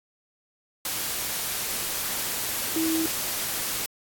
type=tone in noise; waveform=sine; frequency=323.1 Hz; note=E4; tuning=35 cents flat; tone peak=-23 dBFS; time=2.76-3.06 s; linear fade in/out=2 ms; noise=white; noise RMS=-29 dBFS; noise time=0.85-3.86 s; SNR=+3 dB; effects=AAC 64 kbps